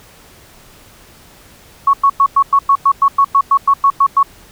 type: tone bursts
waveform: sine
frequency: 1108.7 Hz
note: C#6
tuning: in tune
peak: -6 dBFS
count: 15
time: 1.87-4.23 s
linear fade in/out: 5 ms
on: 64 ms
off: 100 ms
effects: pink hiss -43 dBFS RMS until 4.51 s